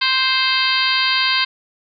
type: harmonic tone with a mistuned harmonic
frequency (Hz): 523.3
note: C5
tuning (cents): 0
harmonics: 2 / 3 / 4 / 5 / 6 / 7 / 8 / 9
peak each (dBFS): -23 / -23 / -23 / -23 / -23 / -23 / -23 / -23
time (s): 0.01-1.45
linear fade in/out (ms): 10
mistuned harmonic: 7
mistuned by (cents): +31
effects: none